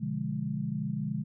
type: chord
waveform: sine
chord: B diminished seventh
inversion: none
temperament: equal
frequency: 123.47 / 146.83 / 174.61 / 207.7 Hz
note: B2 / D3 / F3 / Ab3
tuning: 0 / 0 / 0 / 0 cents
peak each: -38 / -34 / -37 / -34 dBFS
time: 0-1.24 s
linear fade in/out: 20 ms
effects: none